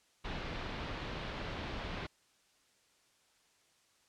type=low-pass noise; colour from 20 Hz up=pink; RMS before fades=-41 dBFS; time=0.24-2.07 s; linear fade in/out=10 ms; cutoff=4000 Hz; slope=24 dB/octave; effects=white hiss -70 dBFS RMS until 4.08 s + low-pass 8000 Hz 12 dB/octave